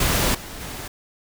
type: noise with level steps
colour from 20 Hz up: pink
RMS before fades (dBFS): -20 / -36 / -33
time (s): 0-0.88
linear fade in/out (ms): 5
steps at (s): 0.34 / 0.6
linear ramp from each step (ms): 10
effects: none